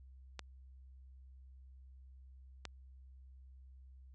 clicks, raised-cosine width 0.2 ms, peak -25 dBFS, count 2, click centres 0.393 / 2.653 s, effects added 65 Hz sine -54 dBFS peak until 4.14 s + resampled to 22050 Hz

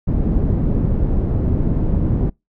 pink low-pass noise, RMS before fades -17 dBFS, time 0.07-2.3 s, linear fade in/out 10 ms, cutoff 270 Hz, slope 12 dB/octave, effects noise-tail reverb RT60 0.2 s tail -26 dB re dry

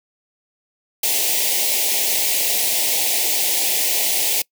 white band-stop noise, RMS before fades -19 dBFS, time 1.03-4.42 s, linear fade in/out 5 ms, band 860 to 2000 Hz, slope 48 dB/octave, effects noise-tail reverb RT60 0.1 s tail -24 dB re dry + high-pass 400 Hz 12 dB/octave

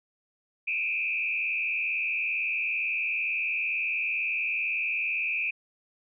sine tone with frequency modulation, 2489 Hz, D#7, in tune, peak -26 dBFS, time 0.67-5.51 s, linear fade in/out 10 ms, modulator 77.8 Hz, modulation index 1.9, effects none

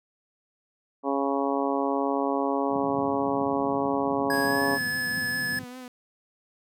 harmonic tone, 138.59 Hz, C#3, in tune, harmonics 2 / 3 / 4 / 5 / 6 / 7 / 8, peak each -28 / -30 / -31 / -32 / -33 / -33 / -34 dBFS, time 1.03-4.79 s, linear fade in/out 50 ms
pink band-pass noise, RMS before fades -41 dBFS, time 2.7-5.64 s, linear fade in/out 0 ms, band 120 to 240 Hz, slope 24 dB/octave
square tone with pitch glide, 1658 to 1717.5 Hz, G#6 to A6, -3 to -42 cents, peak -27 dBFS, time 4.3-5.59 s, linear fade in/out 2 ms, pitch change +61 cents, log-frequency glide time 4.44-4.63 s
sawtooth tone with vibrato, 251.4 Hz, B3, 31 cents sharp, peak -35 dBFS, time 4.33-5.88 s, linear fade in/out 2 ms, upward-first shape triangle, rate 5 Hz, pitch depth 45 cents each way
effects none

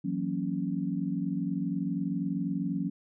sine chord, F# dominant seventh, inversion third, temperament equal, 164.81 / 185 / 233.1 / 277.2 Hz, E3 / F#3 / A#3 / C#4, 0 / 0 / 0 / 0 cents, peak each -35 / -32 / -37 / -33 dBFS, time 0.04-2.9 s, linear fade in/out 10 ms, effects none

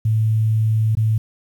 sine tone with dropouts, 110 Hz, A2, in tune, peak -14 dBFS, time 0.05-1.18 s, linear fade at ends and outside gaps 5 ms, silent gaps 0.952-0.97 s, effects 8-bit

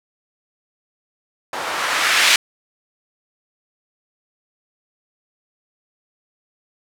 violet noise with low-pass filter sweep, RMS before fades -18 dBFS, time 1.53-2.36 s, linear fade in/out 2 ms, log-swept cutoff 750 to 2600 Hz, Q 1.1, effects none

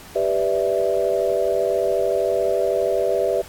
sine chord, E minor seventh, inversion first, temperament equal, 392 / 493.9 / 587.3 / 659.3 Hz, G4 / B4 / D5 / E5, 0 / 0 / 0 / 0 cents, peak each -23 dBFS, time 0.15-3.42 s, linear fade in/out 10 ms, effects pink hiss -42 dBFS RMS until 3.48 s + AAC 64 kbps

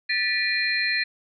sine tone cluster, 1761 / 1958 / 2412 / 4156 Hz, A6 / B6 / D7 / C8, +1 / -15 / +46 / -12 cents, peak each -27 dBFS, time 0.09-1.04 s, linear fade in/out 10 ms, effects none

